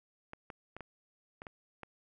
clicks, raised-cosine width 0.5 ms, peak -29 dBFS, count 7, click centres 0.334 / 0.502 / 0.766 / 0.807 / 1.419 / 1.468 / 1.833 s, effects none

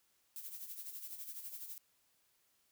violet noise with tremolo, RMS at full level -45 dBFS, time 0.36-1.78 s, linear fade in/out 0 ms, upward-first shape sine, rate 12 Hz, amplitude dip 60%, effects white hiss -75 dBFS RMS until 2.71 s

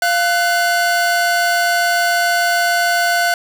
45% pulse tone pair together, 696.5 / 1500 Hz, F5 / F#6, -5 / +23 cents, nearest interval octave + minor second, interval 1328 cents, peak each -16 dBFS, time 0.02-3.34 s, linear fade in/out 2 ms, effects none

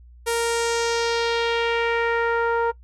sawtooth tone with low-pass filter sweep, 465.2 Hz, A#4, 4 cents flat, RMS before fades -22 dBFS, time 0.26-2.72 s, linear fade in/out 20 ms, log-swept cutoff 11000 to 1100 Hz, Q 1.9, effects noise-tail reverb RT60 0.1 s tail -22 dB re dry + added 60 Hz sine -44 dBFS peak until 2.83 s

